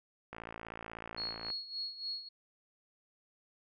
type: click train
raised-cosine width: 0.5 ms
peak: -28 dBFS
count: 67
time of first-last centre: 0.33-1.502 s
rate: 56.3 Hz
type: tone with tremolo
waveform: sine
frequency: 4324 Hz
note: C#8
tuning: 44 cents flat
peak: -35 dBFS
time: 1.17-2.29 s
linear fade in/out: 10 ms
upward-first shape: sine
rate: 3.5 Hz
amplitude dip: 75%
effects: none